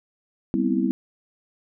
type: chord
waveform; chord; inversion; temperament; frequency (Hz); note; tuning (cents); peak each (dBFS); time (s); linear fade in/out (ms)
sine; C major seventh; second; just; 196.22 / 245.3 / 261.6 / 327; G3 / B3 / C4 / E4; +2 / -12 / 0 / -14; -25; 0.54-0.91; 0
effects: none